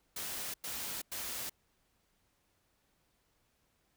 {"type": "noise bursts", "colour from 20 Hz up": "white", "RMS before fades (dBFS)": -40, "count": 3, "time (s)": [0.16, 1.496], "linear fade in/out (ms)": 5, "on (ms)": 380, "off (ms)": 98, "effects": ["pink hiss -75 dBFS RMS until 3.96 s"]}